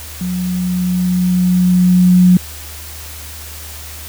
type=tone with level ramp; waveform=sine; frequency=181 Hz; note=F#3; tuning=38 cents flat; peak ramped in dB=-17 to -4 dBFS; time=0.21-2.37 s; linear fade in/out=2 ms; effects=added 76 Hz sine -32 dBFS peak until 4.08 s + white hiss -32 dBFS RMS until 4.08 s